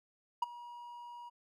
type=tone with ADSR envelope; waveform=triangle; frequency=958 Hz; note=A#5; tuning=47 cents sharp; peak=-24 dBFS; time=0.42-1.3 s; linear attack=6 ms; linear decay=19 ms; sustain=-20 dB; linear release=20 ms; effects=none